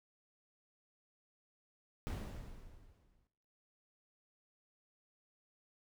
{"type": "noise with exponential decay", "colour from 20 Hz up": "brown", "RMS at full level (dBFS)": -36, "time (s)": [2.07, 3.27], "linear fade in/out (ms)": 0, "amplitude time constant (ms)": 260, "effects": ["noise-tail reverb RT60 0.8 s tail -17 dB re dry"]}